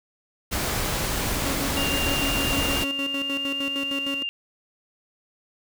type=noise; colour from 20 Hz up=pink; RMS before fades=-26 dBFS; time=0.51-2.85 s; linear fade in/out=20 ms
type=tone with tremolo; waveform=35% pulse; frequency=277.2 Hz; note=C#4; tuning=in tune; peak=-26 dBFS; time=1.45-4.23 s; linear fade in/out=10 ms; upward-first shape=square; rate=6.5 Hz; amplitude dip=65%
type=tone with vibrato; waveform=sine; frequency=2794 Hz; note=F7; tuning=in tune; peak=-26 dBFS; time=1.77-4.29 s; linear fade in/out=0 ms; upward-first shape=sine; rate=6.2 Hz; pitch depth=10 cents each way
effects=none